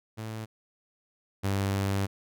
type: tone pair in turn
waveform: sawtooth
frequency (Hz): 110 / 98.37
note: A2 / G2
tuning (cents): 0 / +7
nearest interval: major second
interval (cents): 193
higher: first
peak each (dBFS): -31 / -22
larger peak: second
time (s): 0.17-0.46 / 1.43-2.07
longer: second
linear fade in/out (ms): 20
effects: none